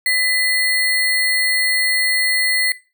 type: tone with sample-and-hold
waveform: sine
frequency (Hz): 2000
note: B6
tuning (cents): +21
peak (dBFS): -14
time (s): 0.06-2.72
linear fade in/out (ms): 2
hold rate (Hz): 6300
effects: noise-tail reverb RT60 0.3 s tail -17 dB re dry